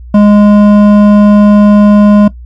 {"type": "tone with hard clipping", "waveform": "sine", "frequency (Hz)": 206.9, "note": "G#3", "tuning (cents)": -6, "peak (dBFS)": -3, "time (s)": [0.14, 2.28], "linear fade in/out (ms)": 5, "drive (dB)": 10, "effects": ["noise-tail reverb RT60 0.1 s tail -17 dB re dry", "added 60 Hz sine -25 dBFS peak until 2.45 s"]}